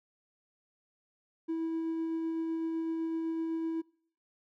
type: tone with tremolo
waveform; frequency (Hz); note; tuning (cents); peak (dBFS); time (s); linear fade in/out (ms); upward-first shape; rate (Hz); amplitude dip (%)
triangle; 326.2; E4; -18; -27; 1.48-3.82; 20; sine; 7.9; 25
effects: noise-tail reverb RT60 0.6 s tail -26 dB re dry + tanh soft clip ceiling -25 dBFS